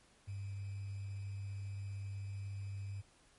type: tone with sample-and-hold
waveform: sine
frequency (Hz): 99.1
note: G2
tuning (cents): +19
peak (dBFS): -40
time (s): 0.27-3.02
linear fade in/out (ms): 20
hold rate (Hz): 2450
effects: pink hiss -67 dBFS RMS until 3.38 s + MP3 48 kbps